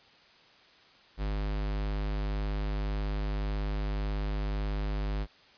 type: tone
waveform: square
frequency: 50.9 Hz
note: G#1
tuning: 34 cents flat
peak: -30 dBFS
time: 1.17-5.27 s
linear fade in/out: 50 ms
effects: white hiss -58 dBFS RMS until 5.57 s + resampled to 11025 Hz